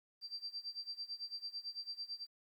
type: tone with tremolo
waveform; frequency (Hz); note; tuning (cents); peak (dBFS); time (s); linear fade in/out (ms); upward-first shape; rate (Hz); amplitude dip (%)
sine; 4699; D8; 0; -39; 0.21-2.27; 50; sine; 9; 90
effects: 12-bit